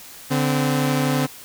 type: tone pair together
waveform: sawtooth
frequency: 144.7 / 257.5 Hz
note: D3 / C4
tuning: -25 / -28 cents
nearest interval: minor seventh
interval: 997 cents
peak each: -17 dBFS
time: 0.3-1.27 s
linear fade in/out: 20 ms
effects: white hiss -41 dBFS RMS until 1.44 s